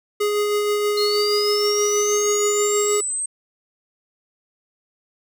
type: tone with tremolo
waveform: square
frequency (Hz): 415.3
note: G#4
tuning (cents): 0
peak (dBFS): -18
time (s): 0.2-3.01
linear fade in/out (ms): 10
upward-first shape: sine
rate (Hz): 6.3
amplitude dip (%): 25
type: linear sweep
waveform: sine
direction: up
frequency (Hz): 4186 to 8372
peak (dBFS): -22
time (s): 0.97-3.26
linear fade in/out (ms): 5
effects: none